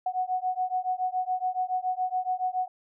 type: beating tone pair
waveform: sine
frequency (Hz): 735 / 742.1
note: F#5 / F#5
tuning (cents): -12 / +5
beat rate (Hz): 7.1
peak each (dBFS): -29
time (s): 0.06-2.68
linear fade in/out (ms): 5
effects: none